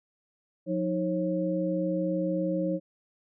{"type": "tone cluster", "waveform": "sine", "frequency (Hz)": [178.3, 314.7, 542], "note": ["F3", "D#4", "C#5"], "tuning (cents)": [36, 20, -39], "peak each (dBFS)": -30, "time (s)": [0.66, 2.8], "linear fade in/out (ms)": 50, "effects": []}